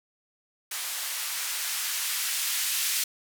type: noise with band-pass filter sweep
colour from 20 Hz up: violet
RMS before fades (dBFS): -30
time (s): 0.71-3.04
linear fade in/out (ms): 5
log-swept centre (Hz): 970 to 2200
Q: 0.77
effects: none